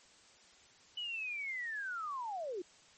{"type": "linear sweep", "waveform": "sine", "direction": "down", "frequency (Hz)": [2980, 331.9], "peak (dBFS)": -37, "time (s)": [0.97, 2.62], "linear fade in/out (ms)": 5, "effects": ["white hiss -62 dBFS RMS until 2.97 s", "MP3 32 kbps"]}